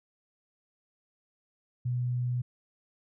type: tone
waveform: sine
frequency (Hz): 123.47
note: B2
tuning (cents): 0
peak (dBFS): -27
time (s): 1.85-2.42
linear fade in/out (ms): 10
effects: none